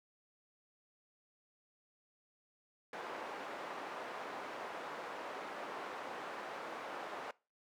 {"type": "band-pass noise", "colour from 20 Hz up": "white", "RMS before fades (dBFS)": -45, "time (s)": [2.93, 7.31], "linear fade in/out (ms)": 2, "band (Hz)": [390, 1100], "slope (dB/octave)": 12, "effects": ["noise-tail reverb RT60 0.3 s tail -22 dB re dry"]}